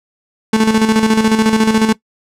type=tone with tremolo; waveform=35% pulse; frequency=220 Hz; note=A3; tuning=in tune; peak=-6 dBFS; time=0.53-1.93 s; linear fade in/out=5 ms; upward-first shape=square; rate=14 Hz; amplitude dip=55%; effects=noise-tail reverb RT60 0.1 s tail -19 dB re dry + low-pass 10000 Hz 12 dB/octave